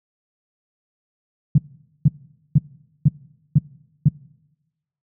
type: tone bursts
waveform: sine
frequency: 146.83 Hz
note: D3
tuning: in tune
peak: -8 dBFS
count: 6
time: 1.55-4.086 s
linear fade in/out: 5 ms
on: 31 ms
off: 470 ms
effects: noise-tail reverb RT60 1.0 s tail -23 dB re dry + high-pass 60 Hz 12 dB/octave